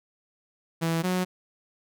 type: tone pair in turn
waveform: sawtooth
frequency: 164.81 / 182.96 Hz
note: E3 / F#3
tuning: 0 / -19 cents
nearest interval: major second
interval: 181 cents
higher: second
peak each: -20 dBFS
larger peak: neither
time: 0.81-1.03 / 1.03-1.25 s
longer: neither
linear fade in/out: 20 ms
effects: none